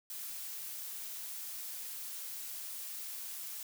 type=noise; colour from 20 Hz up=blue; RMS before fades=-43 dBFS; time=0.1-3.63 s; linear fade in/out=2 ms; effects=none